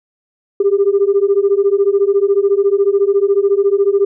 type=beating tone pair; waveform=sine; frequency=392 / 406 Hz; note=G4 / G#4; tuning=0 / -39 cents; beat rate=14 Hz; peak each=-12 dBFS; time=0.6-4.05 s; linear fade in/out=5 ms; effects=tanh soft clip ceiling -4 dBFS